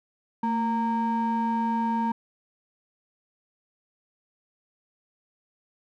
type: ring-modulated tone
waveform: triangle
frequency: 349.2 Hz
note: F4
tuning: in tune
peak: -18 dBFS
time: 0.43-2.12 s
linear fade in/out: 5 ms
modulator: 575 Hz
effects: none